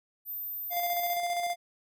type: tone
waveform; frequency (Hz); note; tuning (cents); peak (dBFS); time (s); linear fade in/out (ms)
sine; 13810; A9; -34; -34; 0.25-1.19; 50
type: tone with tremolo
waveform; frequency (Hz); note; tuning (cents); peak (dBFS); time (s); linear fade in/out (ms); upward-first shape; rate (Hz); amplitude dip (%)
square; 698.5; F5; 0; -28; 0.7-1.56; 50; square; 15; 35
effects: none